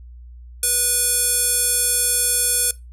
square tone with band-pass filter, 490 Hz, B4, 14 cents flat, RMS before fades -19 dBFS, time 0.63-2.71 s, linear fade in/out 2 ms, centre 10000 Hz, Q 4.2, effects noise-tail reverb RT60 0.2 s tail -19 dB re dry + added 60 Hz sine -37 dBFS peak until 2.92 s

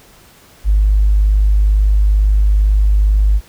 triangle tone with tanh clipping, 51.1 Hz, G#1, 27 cents flat, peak -8 dBFS, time 0.64-3.41 s, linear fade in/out 50 ms, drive 4 dB, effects pink hiss -45 dBFS RMS until 3.48 s

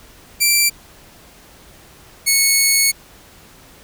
10% pulse tone pair in turn, 2349 / 2204 Hz, D7 / C#7, 0 / -11 cents, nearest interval minor second, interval 111 cents, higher first, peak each -3 dBFS, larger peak neither, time 0.4-0.7 / 2.26-2.92 s, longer second, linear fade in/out 20 ms, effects pink hiss -45 dBFS RMS until 3.83 s

